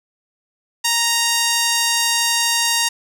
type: tone with band-pass filter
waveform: sawtooth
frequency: 932.3 Hz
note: A#5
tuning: in tune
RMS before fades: -18 dBFS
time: 0.84-2.89 s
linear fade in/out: 10 ms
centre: 6600 Hz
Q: 0.78
effects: none